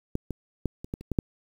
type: clicks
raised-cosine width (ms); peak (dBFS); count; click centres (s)
3; -14 / -19 / -13 / -24 / -18 / -29 / -15 / -9; 8; 0.154 / 0.307 / 0.657 / 0.845 / 0.939 / 1.01 / 1.117 / 1.188
effects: 8-bit